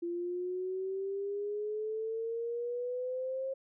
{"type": "exponential sweep", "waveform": "sine", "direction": "up", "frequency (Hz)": [341.7, 537], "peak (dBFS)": -33, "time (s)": [0.02, 3.54], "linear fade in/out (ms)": 10, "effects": []}